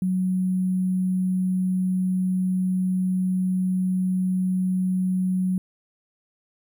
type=tone with sample-and-hold; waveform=sine; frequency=185 Hz; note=F#3; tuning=in tune; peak=-20 dBFS; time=0.02-5.58 s; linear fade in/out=2 ms; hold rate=11025 Hz; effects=none